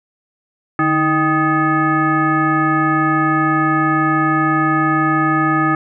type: tone with frequency modulation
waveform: sine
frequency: 784 Hz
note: G5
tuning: in tune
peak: -12 dBFS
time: 0.79-5.75 s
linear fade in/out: 2 ms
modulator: 467 Hz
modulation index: 1.9
effects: none